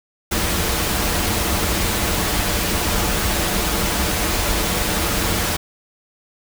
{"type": "noise with comb filter", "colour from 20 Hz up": "pink", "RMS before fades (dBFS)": -20, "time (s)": [0.31, 5.57], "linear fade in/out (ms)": 10, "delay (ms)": 7.6, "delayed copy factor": -0.5, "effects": []}